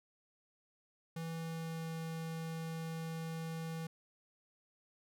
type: tone with pitch glide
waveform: square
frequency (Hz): 164.2 to 162.88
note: E3 to E3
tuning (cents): -6 to -20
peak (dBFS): -40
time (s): 1.16-3.87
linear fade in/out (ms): 5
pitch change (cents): -14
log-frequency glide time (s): 1.32-1.91
effects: none